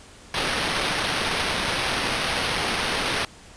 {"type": "noise with sample-and-hold", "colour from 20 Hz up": "violet", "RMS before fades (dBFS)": -25, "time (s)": [0.34, 3.25], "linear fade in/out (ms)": 2, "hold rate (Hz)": 7350, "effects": ["pink hiss -47 dBFS RMS until 3.56 s", "resampled to 22050 Hz"]}